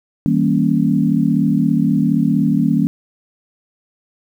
sine chord, E diminished seventh, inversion none, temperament equal with one note detuned, 160.96 / 196 / 233.1 / 277.2 Hz, E3 / G3 / Bb3 / Db4, -41 / 0 / 0 / 0 cents, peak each -18 / -18 / -17 / -18 dBFS, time 0.26-2.87 s, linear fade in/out 0 ms, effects 8-bit

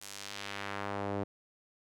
sawtooth tone with band-pass filter sweep, 100.2 Hz, G2, 38 cents sharp, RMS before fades -39 dBFS, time 0.01-1.24 s, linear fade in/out 10 ms, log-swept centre 9000 to 450 Hz, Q 0.89, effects none

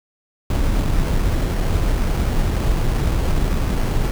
brown noise with sample-and-hold, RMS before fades -18 dBFS, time 0.5-4.11 s, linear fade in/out 2 ms, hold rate 3675 Hz, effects none

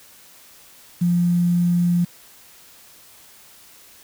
sine tone with quantisation, 174.61 Hz, F3, in tune, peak -15 dBFS, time 1.01-2.05 s, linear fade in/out 10 ms, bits 7, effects white hiss -48 dBFS RMS until 4.03 s

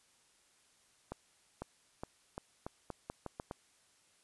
accelerating click train, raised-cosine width 1 ms, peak -26 dBFS, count 10, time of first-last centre 1.12-3.511 s, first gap 500 ms, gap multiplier 0.83, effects white hiss -69 dBFS RMS until 4.23 s + resampled to 24000 Hz

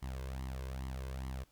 sawtooth tone with flanger, 65.41 Hz, C2, in tune, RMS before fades -41 dBFS, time 0.02-1.44 s, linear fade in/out 10 ms, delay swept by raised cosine 0.97 to 1.97 ms, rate 2.4 Hz, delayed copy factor +0.7, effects pink hiss -70 dBFS RMS until 1.51 s

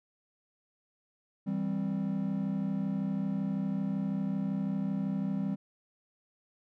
triangle chord, C major, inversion first, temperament just, 163.52 / 196.22 / 261.6 Hz, E3 / G3 / C4, -14 / +2 / 0 cents, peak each -35 / -29 / -35 dBFS, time 1.46-5.56 s, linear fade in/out 20 ms, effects none

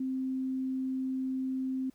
sine tone, 261.6 Hz, C4, in tune, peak -30 dBFS, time 0-1.9 s, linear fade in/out 5 ms, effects pink hiss -68 dBFS RMS until 1.94 s

